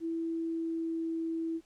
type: tone with pitch glide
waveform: sine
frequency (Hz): 329.6 to 327.5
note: E4 to E4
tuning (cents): 0 to -11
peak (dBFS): -31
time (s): 0-1.61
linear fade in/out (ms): 50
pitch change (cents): -11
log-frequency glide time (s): 0.22-1.14
effects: pink hiss -67 dBFS RMS until 1.65 s + low-pass 10000 Hz 12 dB/octave